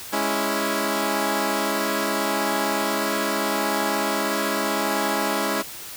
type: chord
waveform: 10% pulse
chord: C# minor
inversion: second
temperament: equal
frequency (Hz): 207.7 / 277.2 / 329.6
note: G#3 / C#4 / E4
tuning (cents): 0 / 0 / 0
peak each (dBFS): -18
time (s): 0.12-5.63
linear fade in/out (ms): 20
effects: white hiss -37 dBFS RMS until 5.96 s